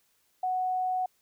sine tone, 740 Hz, F#5, in tune, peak -26 dBFS, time 0.43-1.06 s, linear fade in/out 5 ms, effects white hiss -70 dBFS RMS until 1.21 s

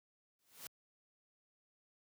white noise with exponential growth, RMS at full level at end -45 dBFS, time 0.39-0.67 s, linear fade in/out 2 ms, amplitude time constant 60 ms, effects high-pass 80 Hz 12 dB/octave

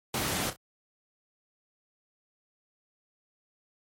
pink noise with echo, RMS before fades -30 dBFS, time 0.14-0.5 s, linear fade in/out 2 ms, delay 31 ms, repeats 2, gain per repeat -11 dB, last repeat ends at 0.562 s, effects high-pass 80 Hz 12 dB/octave + MP3 64 kbps

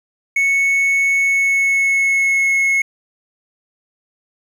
triangle tone with pitch glide, 2209 to 2180 Hz, C#7 to C#7, -7 to -29 cents, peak -11 dBFS, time 0.36-2.82 s, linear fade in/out 5 ms, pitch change -22 cents, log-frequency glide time 1.19-2.54 s, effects 8-bit

